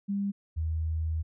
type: tone pair in turn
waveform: sine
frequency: 200 / 79.95 Hz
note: G3 / D#2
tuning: +35 / +48 cents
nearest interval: octave + major third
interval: 1587 cents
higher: first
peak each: -27 dBFS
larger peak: neither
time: 0.08-0.32 / 0.56-1.23 s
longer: second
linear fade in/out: 20 ms
effects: none